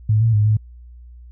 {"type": "tone with pitch steps", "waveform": "sine", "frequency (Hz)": [107.6, 113.8, 105.1, 107.6], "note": ["A2", "A#2", "G#2", "A2"], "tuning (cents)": [-38, -41, 21, -38], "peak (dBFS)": -12, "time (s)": [0.09, 0.57], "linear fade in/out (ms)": 5, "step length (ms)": 120, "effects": ["added 60 Hz sine -38 dBFS peak until 1.31 s"]}